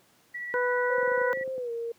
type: tone with tremolo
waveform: sine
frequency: 1943 Hz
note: B6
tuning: 29 cents flat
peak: -32 dBFS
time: 0.34-1.44 s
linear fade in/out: 10 ms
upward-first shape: triangle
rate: 14 Hz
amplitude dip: 25%
type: harmonic tone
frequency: 493.9 Hz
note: B4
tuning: in tune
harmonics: 1 / 2 / 3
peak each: -26 / -31 / -30 dBFS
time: 0.54-1.33 s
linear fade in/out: 0 ms
type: tone with pitch glide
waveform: sine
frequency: 525 to 465 Hz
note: C5 to A#4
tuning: +6 to -4 cents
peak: -30 dBFS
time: 0.9-1.92 s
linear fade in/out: 5 ms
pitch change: -210 cents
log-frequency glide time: 1.54-1.71 s
type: clicks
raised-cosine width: 2 ms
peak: -31 dBFS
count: 11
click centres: 0.982 / 1.029 / 1.077 / 1.117 / 1.177 / 1.215 / 1.335 / 1.373 / 1.411 / 1.477 / 1.58 s
effects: pink hiss -62 dBFS RMS until 1.98 s + high-pass 150 Hz 12 dB/octave